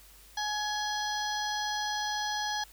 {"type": "harmonic tone with a mistuned harmonic", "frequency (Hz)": 841, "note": "G#5", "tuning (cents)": 22, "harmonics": [1, 2, 4, 5, 6, 7], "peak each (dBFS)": [-33, -36, -39, -40, -41, -41], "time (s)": [0.37, 2.64], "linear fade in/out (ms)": 5, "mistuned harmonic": 4, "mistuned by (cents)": -39, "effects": ["added 50 Hz sine -57 dBFS peak until 2.72 s", "white hiss -56 dBFS RMS until 2.72 s"]}